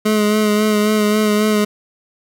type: tone with vibrato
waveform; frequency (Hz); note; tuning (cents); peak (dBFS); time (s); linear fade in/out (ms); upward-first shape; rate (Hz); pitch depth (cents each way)
25% pulse; 211.9; G#3; +35; -9; 0.05-1.65; 10; sine; 3.7; 27
effects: none